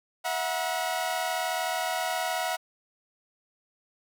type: tone cluster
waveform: sawtooth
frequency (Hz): 652 / 731 / 961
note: E5 / F#5 / B5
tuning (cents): -19 / -21 / -48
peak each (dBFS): -29 / -26 / -31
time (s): 0.24-2.57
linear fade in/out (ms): 20
effects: none